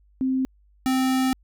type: tone pair in turn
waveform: sine / square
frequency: 261.6 / 260.6 Hz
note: C4 / C4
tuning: 0 / -7 cents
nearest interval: unison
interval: 7 cents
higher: first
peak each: -20 dBFS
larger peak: neither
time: 0.21-0.45 / 0.86-1.33 s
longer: second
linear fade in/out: 0 ms
effects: added 50 Hz sine -55 dBFS peak until 1.43 s